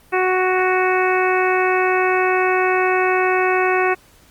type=harmonic tone; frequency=370.2 Hz; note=F#4; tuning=1 cent sharp; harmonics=1 / 2 / 3 / 4 / 5 / 6 / 7; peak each=-18 / -21 / -23 / -24 / -25 / -26 / -26 dBFS; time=0.12-3.95 s; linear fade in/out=20 ms; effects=pink hiss -51 dBFS RMS until 4.3 s + Opus 32 kbps